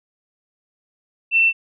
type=tone; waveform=sine; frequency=2686 Hz; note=E7; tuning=32 cents sharp; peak=-12 dBFS; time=1.31-1.53 s; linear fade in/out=50 ms; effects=none